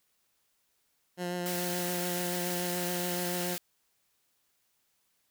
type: tone with vibrato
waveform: 15% pulse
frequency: 177.4 Hz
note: F3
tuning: 27 cents sharp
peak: -26 dBFS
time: 1.17-3.58 s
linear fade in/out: 50 ms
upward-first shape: triangle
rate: 7 Hz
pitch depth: 19 cents each way
type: high-pass noise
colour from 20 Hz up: white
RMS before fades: -37 dBFS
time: 1.46-3.58 s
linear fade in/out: 0 ms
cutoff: 1200 Hz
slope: 96 dB/octave
effects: white hiss -74 dBFS RMS until 5.3 s